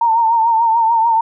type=tone with vibrato; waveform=sine; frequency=913 Hz; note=A#5; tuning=36 cents flat; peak=-10 dBFS; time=0.01-1.21 s; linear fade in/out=5 ms; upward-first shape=triangle; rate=6.8 Hz; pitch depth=67 cents each way; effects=none